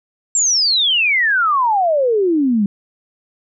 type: exponential sweep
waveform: sine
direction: down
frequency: 7600 to 194.5 Hz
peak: -12 dBFS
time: 0.35-2.66 s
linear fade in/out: 2 ms
effects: none